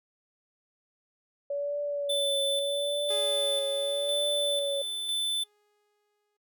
sine tone with vibrato, 567 Hz, C#5, 39 cents sharp, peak -28 dBFS, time 1.5-4.82 s, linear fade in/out 5 ms, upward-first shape triangle, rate 0.81 Hz, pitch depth 46 cents each way
square tone with tremolo, 3520 Hz, A7, in tune, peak -27 dBFS, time 2.09-5.44 s, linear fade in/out 10 ms, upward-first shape square, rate 1 Hz, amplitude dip 40%
sawtooth tone with exponential decay, 415.3 Hz, G#4, in tune, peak -33 dBFS, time 3.1-6.37 s, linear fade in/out 5 ms, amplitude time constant 710 ms
effects noise-tail reverb RT60 0.1 s tail -21 dB re dry

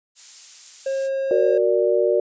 violet noise, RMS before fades -33 dBFS, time 0.15-1.1 s, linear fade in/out 50 ms
triangle tone, 539 Hz, C#5, 49 cents flat, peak -19 dBFS, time 0.86-1.58 s, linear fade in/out 5 ms
sine chord, Gb augmented, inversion none, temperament equal, 370 / 466.2 / 587.3 Hz, Gb4 / Bb4 / D5, 0 / 0 / 0 cents, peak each -20 dBFS, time 1.31-2.2 s, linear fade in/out 2 ms
effects resampled to 16000 Hz

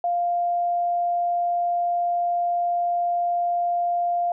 sine tone, 698.5 Hz, F5, in tune, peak -20 dBFS, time 0.04-4.32 s, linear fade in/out 2 ms, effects none

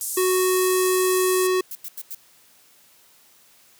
pink band-pass noise, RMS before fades -29 dBFS, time 0.01-1.47 s, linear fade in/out 0 ms, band 7400 to 13000 Hz, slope 24 dB/octave
square tone, 370 Hz, F#4, in tune, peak -19 dBFS, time 0.17-1.61 s, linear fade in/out 5 ms
violet noise bursts, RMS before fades -33 dBFS, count 4, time 1.71-2.148 s, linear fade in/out 2 ms, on 42 ms, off 90 ms
effects white hiss -55 dBFS RMS until 3.79 s + high-pass 100 Hz 12 dB/octave

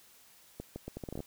accelerating click train, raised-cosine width 2 ms, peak -26 dBFS, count 11, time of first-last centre 0.6-1.204 s, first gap 160 ms, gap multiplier 0.75, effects white hiss -60 dBFS RMS until 1.26 s

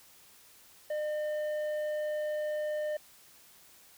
triangle tone with tanh clipping, 605 Hz, D#5, 49 cents flat, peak -32 dBFS, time 0.9-2.97 s, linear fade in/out 5 ms, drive 11 dB, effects white hiss -58 dBFS RMS until 3.97 s

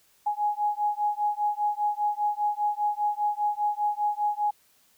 sine beating tone pair, 831 / 836 Hz, G#5 / G#5, +1 / +11 cents, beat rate 5 Hz, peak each -27 / -27 dBFS, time 0.26-4.51 s, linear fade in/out 10 ms, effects white hiss -63 dBFS RMS until 4.97 s

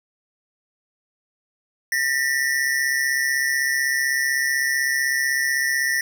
square tone pair together, 1804.1 / 1940 Hz, A6 / B6, +43 / -31 cents, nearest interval minor second, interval 126 cents, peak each -23 dBFS, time 1.92-6.01 s, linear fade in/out 2 ms, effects none

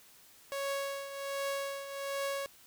sawtooth tone with tremolo, 554.4 Hz, C#5, in tune, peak -28 dBFS, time 0.52-2.46 s, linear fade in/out 0 ms, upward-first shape triangle, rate 1.3 Hz, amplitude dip 70%, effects white hiss -59 dBFS RMS until 2.66 s

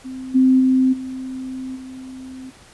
sine tone with level steps, 259.9 Hz, C4, 11 cents flat, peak -28 / -10 / -12 / -26 / -32 dBFS, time 0.04-2.51 s, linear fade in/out 20 ms, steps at 0.34 / 0.59 / 0.92 / 1.75 s, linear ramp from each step 20 ms, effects pink hiss -47 dBFS RMS until 2.73 s + resampled to 24000 Hz

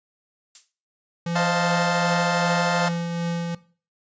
violet noise with exponential decay, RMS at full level -31 dBFS, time 0.55-0.72 s, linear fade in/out 1 ms, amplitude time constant 36 ms
square tone with tremolo, 170.2 Hz, F3, 44 cents flat, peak -24 dBFS, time 1.26-3.55 s, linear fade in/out 5 ms, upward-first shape triangle, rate 2.6 Hz, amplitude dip 35%
25% pulse chord, F dominant seventh, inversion second, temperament equal, 523.3 / 622.3 / 698.5 / 880 Hz, C5 / Eb5 / F5 / A5, 0 / 0 / 0 / 0 cents, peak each -24 / -26 / -21 / -23 dBFS, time 1.35-2.89 s, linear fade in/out 10 ms
effects noise-tail reverb RT60 0.4 s tail -18 dB re dry + resampled to 16000 Hz

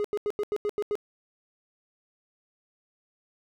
triangle tone bursts, 415.3 Hz, G#4, in tune, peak -23 dBFS, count 8, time 0-0.954 s, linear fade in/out 0 ms, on 44 ms, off 86 ms, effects none

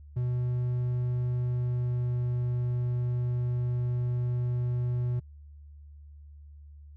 triangle tone with pitch glide, 123.47 to 122.62 Hz, B2 to B2, 0 to -12 cents, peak -24 dBFS, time 0.16-5.2 s, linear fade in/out 10 ms, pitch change -12 cents, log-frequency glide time 1.32-2.18 s, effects added 73 Hz sine -46 dBFS peak until 6.96 s

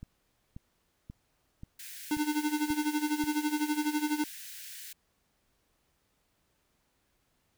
click train, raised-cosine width 5 ms, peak -31 dBFS, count 7, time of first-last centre 0.03-3.239 s, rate 1.87 Hz
white high-pass noise, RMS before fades -45 dBFS, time 1.79-4.93 s, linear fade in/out 5 ms, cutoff 1500 Hz, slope 96 dB/octave
square tone with tremolo, 300 Hz, D4, 37 cents sharp, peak -26 dBFS, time 2.11-4.24 s, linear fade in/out 2 ms, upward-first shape sine, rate 12 Hz, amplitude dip 80%
effects pink hiss -74 dBFS RMS until 7.57 s

